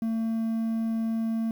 triangle tone, 225.3 Hz, A3, 41 cents sharp, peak -23 dBFS, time 0.02-1.51 s, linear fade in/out 2 ms, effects 9-bit

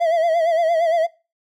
triangle tone with vibrato, 663 Hz, E5, 10 cents sharp, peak -13 dBFS, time 0-1.07 s, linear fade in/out 20 ms, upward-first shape sine, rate 8.7 Hz, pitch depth 77 cents each way, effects noise-tail reverb RT60 0.3 s tail -22 dB re dry

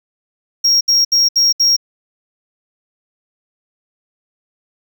triangle tone bursts, 5588 Hz, F8, in tune, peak -8 dBFS, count 5, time 0.64-1.766 s, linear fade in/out 10 ms, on 170 ms, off 69 ms, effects none

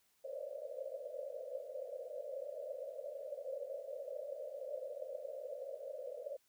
pink band-pass noise, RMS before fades -45 dBFS, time 0.24-6.37 s, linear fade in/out 10 ms, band 510 to 600 Hz, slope 96 dB/octave, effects white hiss -75 dBFS RMS until 6.48 s

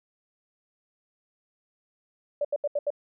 sine tone bursts, 581 Hz, D5, 19 cents flat, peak -23 dBFS, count 5, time 2.41-2.904 s, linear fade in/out 5 ms, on 38 ms, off 76 ms, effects none

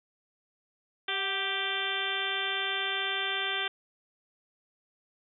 harmonic tone with a mistuned harmonic, 391.8 Hz, G4, 1 cent flat, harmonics 1 / 2 / 3 / 4 / 5 / 6 / 7 / 8 / 9, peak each -40 / -40 / -40 / -35 / -38 / -38 / -40 / -35 / -36 dBFS, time 1.08-3.68 s, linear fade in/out 5 ms, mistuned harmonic 2, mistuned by -53 cents, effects none

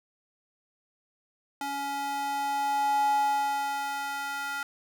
square tone with high-pass filter sweep, 280.3 Hz, C#4, 19 cents sharp, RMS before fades -29 dBFS, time 1.61-4.63 s, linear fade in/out 2 ms, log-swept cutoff 590 to 1200 Hz, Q 6.4, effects none

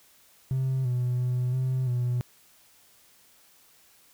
triangle tone with pitch steps, 131.7 / 124 / 124.9 / 129.5 / 122.9 Hz, C3 / B2 / B2 / C3 / B2, +12 / +7 / +20 / -17 / -8 cents, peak -21 dBFS, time 0.51-2.21 s, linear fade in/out 0 ms, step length 340 ms, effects tanh soft clip ceiling -19 dBFS + white hiss -59 dBFS RMS until 4.13 s

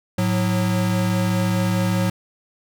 square tone pair together, 108.2 / 181.97 Hz, A2 / F#3, -29 / -29 cents, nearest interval major sixth, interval 900 cents, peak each -22 / -21 dBFS, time 0.18-2.1 s, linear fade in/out 5 ms, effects none

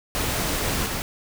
pink noise with level steps, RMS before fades -25 / -28 dBFS, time 0.15-1.02 s, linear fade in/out 0 ms, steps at 0.86 s, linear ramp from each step 2 ms, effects none

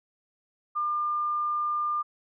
sine tone, 1200 Hz, D6, 37 cents sharp, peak -25 dBFS, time 0.75-2.03 s, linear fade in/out 20 ms, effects none

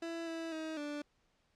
30% pulse tone with pitch steps, 332.9 / 328.4 / 316.8 / 293.3 Hz, E4 / E4 / D#4 / D4, +17 / -6 / +31 / -2 cents, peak -36 dBFS, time 0.02-1.02 s, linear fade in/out 5 ms, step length 250 ms, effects pink hiss -75 dBFS RMS until 1.55 s + low-pass 6000 Hz 12 dB/octave

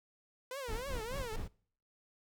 sawtooth tone with vibrato, 493.9 Hz, B4, in tune, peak -36 dBFS, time 0.51-1.36 s, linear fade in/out 2 ms, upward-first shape triangle, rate 3.4 Hz, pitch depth 260 cents each way
brown noise with tremolo, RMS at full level -38 dBFS, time 0.68-1.48 s, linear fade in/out 5 ms, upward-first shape sine, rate 4.5 Hz, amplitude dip 80%
effects noise-tail reverb RT60 0.5 s tail -23 dB re dry

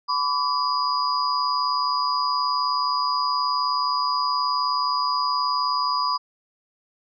sine tone cluster, 1006 / 1145 / 4898 Hz, B5 / D6 / D#8, +32 / -44 / -28 cents, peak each -24 / -24 / -27 dBFS, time 0.08-6.18 s, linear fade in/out 20 ms, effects none

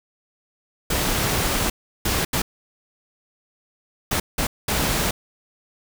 pink noise bursts at uneven times, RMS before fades -22 dBFS, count 6, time 0.9-1.7 / 2.05-2.25 / 2.33-2.42 / 4.11-4.2 / 4.38-4.47 / 4.68-5.11 s, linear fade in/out 5 ms, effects none

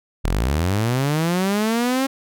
sawtooth linear sweep, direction up, 35.12 to 272.3 Hz, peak -14 dBFS, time 0.24-2.07 s, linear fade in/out 10 ms, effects none

